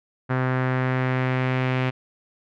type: tone with low-pass filter sweep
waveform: sawtooth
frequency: 128.8 Hz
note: C3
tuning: 27 cents flat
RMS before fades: -23 dBFS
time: 0.29-1.91 s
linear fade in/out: 20 ms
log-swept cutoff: 1600 to 2500 Hz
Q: 2.2
effects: none